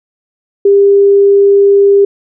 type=tone; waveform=sine; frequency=399.6 Hz; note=G4; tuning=33 cents sharp; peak=-3 dBFS; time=0.65-2.05 s; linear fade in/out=5 ms; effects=none